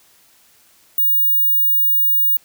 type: tone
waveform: sine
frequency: 15600 Hz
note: B9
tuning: 23 cents flat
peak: -12 dBFS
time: 0.98-2.37 s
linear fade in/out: 5 ms
effects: white hiss -53 dBFS RMS until 2.44 s